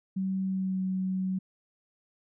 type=tone with pitch glide; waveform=sine; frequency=190.4 to 187.67 Hz; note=F#3 to F#3; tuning=+50 to +25 cents; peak=-27 dBFS; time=0.16-1.39 s; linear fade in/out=10 ms; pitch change=-25 cents; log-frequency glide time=0.44-0.82 s; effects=none